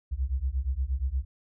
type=beating tone pair; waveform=sine; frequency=61.74 / 70.24 Hz; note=B1 / C#2; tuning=0 / +23 cents; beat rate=8.5 Hz; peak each=-29 dBFS; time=0.11-1.25 s; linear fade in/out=20 ms; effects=none